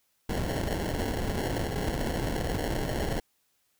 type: noise with sample-and-hold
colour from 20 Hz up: pink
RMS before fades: -30 dBFS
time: 0.29-3.2 s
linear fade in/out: 5 ms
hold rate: 1225 Hz
effects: white hiss -72 dBFS RMS until 3.79 s